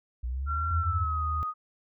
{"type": "linear sweep", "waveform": "sine", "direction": "up", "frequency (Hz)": [58.7, 98], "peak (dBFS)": -29, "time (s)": [0.23, 1.05], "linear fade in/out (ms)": 10}
{"type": "tone with pitch glide", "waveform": "sine", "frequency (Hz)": [1365, 1244.5], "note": ["F6", "D#6"], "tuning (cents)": [-40, 0], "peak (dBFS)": -29, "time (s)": [0.46, 1.54], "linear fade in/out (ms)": 50, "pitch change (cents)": -160, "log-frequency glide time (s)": [0.74, 1.25]}
{"type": "tone", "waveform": "sine", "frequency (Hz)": 78.7, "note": "D#2", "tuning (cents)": 20, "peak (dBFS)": -29, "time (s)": [0.71, 1.43], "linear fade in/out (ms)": 0}
{"effects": []}